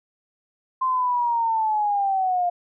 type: linear sweep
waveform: sine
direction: down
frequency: 1046.5 to 698.5 Hz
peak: -19 dBFS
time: 0.81-2.5 s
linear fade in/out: 10 ms
effects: none